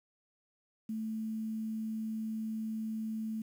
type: tone with quantisation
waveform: sine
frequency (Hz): 220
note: A3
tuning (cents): 0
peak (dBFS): -34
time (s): 0.89-3.42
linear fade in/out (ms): 5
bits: 10
effects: none